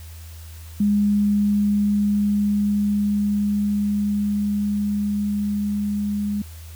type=tone with level ramp; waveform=sine; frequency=205.4 Hz; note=G#3; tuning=19 cents flat; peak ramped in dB=-15 to -21 dBFS; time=0.8-6.42 s; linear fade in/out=5 ms; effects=added 81 Hz sine -36 dBFS peak until 6.75 s + white hiss -47 dBFS RMS until 6.75 s